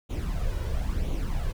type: noise with flanger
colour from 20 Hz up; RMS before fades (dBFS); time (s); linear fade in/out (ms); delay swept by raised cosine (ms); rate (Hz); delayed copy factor
brown; -28; 0.09-1.53; 20; 0.29 to 2.09; 0.99; +0.6
effects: none